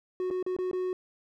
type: tone with dropouts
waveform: triangle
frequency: 367.6 Hz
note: F#4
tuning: 11 cents flat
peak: -26 dBFS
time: 0.2-0.93 s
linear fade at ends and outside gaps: 1 ms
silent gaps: 0.303-0.31 / 0.427-0.464 / 0.565-0.587 / 0.713-0.731 s
effects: none